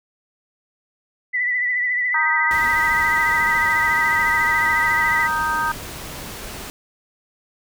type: tone with vibrato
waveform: sine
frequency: 1975.5 Hz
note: B6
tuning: in tune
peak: -18 dBFS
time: 1.33-5.28 s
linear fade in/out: 20 ms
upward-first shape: triangle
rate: 14 Hz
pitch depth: 48 cents each way
type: chord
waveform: sine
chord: Eb major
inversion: second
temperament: equal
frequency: 932.3 / 1244.5 / 1568 Hz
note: Bb5 / Eb6 / G6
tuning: 0 / 0 / 0 cents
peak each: -23 dBFS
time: 2.14-5.72 s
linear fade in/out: 5 ms
type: noise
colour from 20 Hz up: pink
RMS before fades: -33 dBFS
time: 2.51-6.7 s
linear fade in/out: 0 ms
effects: none